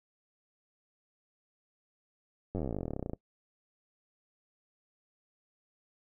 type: slowing click train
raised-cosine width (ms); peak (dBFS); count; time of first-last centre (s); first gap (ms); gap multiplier
2; -22; 29; 2.55-3.134; 10; 1.05
effects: noise-tail reverb RT60 0.1 s tail -22 dB re dry